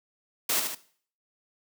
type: noise with echo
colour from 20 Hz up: white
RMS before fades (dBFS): -26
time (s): 0.49-0.6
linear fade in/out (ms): 5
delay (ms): 75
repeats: 2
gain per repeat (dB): -5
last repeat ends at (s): 0.75
effects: noise-tail reverb RT60 0.5 s tail -17 dB re dry + high-pass 200 Hz 12 dB/octave